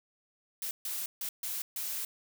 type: noise bursts at uneven times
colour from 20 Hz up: blue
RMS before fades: -36 dBFS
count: 5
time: 0.62-0.71 / 0.85-1.06 / 1.21-1.29 / 1.43-1.62 / 1.76-2.05 s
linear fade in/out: 2 ms
effects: none